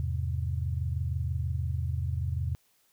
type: chord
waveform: sine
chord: E augmented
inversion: none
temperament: just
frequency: 82.41 / 103.01 / 128.76 Hz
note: E2 / G#2 / B#2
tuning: 0 / -14 / -27 cents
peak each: -30 / -35 / -33 dBFS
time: 0-2.55 s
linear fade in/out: 0 ms
effects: white hiss -68 dBFS RMS until 2.92 s